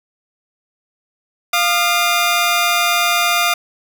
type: tone pair together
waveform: 15% pulse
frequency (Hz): 698.5 / 1211.8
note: F5 / D#6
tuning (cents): 0 / -46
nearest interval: minor seventh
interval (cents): 954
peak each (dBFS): -10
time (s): 1.53-3.54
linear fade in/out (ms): 5
effects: none